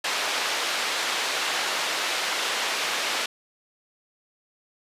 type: band-pass noise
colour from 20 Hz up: white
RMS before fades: -27 dBFS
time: 0.04-3.26 s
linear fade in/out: 5 ms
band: 460 to 3900 Hz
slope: 12 dB/octave
effects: resampled to 32000 Hz